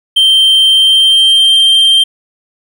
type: tone with pitch glide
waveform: triangle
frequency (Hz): 3136 to 3158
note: G7 to G7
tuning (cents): 0 to +12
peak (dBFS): -3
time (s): 0.16-2.04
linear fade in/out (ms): 10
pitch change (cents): +12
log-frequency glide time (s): 0.67-1.58
effects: none